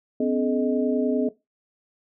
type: tone cluster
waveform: sine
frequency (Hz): 253.3 / 283.4 / 428.7 / 622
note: B3 / C#4 / A4 / D#5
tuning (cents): +44 / +38 / -45 / -1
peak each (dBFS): -23 / -28 / -25 / -29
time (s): 0.2-1.29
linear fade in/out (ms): 5
effects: noise-tail reverb RT60 0.2 s tail -17 dB re dry